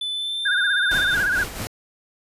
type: tone with pitch glide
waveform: triangle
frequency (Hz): 3502 to 3596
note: A7 to A7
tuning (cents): -9 to +37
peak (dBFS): -23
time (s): 0.01-1.15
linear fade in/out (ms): 5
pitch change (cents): +46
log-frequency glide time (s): 0.12-0.54
type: tone with vibrato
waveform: sine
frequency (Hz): 1545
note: G6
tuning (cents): -26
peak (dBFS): -18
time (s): 0.45-1.44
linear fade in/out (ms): 10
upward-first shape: sine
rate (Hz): 16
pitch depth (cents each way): 120
type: noise with tremolo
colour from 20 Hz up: pink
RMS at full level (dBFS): -29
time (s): 0.91-1.67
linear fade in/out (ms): 0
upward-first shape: sine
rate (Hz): 4.5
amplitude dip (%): 55
effects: resampled to 32000 Hz